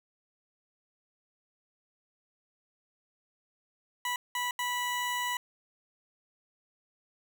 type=tone bursts at uneven times; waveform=20% pulse; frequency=982 Hz; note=B5; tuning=10 cents flat; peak=-25 dBFS; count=3; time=4.05-4.16 / 4.35-4.51 / 4.59-5.37 s; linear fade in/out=2 ms; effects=none